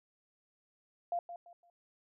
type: tone with echo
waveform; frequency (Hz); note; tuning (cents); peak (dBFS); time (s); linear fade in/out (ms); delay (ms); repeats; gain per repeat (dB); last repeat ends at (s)
sine; 694; F5; -11; -31; 1.12-1.19; 2; 170; 3; -11; 1.7
effects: none